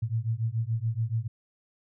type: beating tone pair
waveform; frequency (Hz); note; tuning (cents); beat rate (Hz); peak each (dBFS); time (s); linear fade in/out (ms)
sine; 110 / 117; A2 / A#2; 0 / +7; 7; -29; 0.02-1.28; 10
effects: none